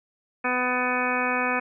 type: harmonic tone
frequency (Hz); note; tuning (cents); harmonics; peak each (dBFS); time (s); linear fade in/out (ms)
250; B3; +21; 1 / 2 / 3 / 4 / 5 / 6 / 7 / 9 / 10; -31 / -31 / -31 / -31 / -31 / -31 / -31 / -31 / -31; 0.44-1.6; 10
effects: none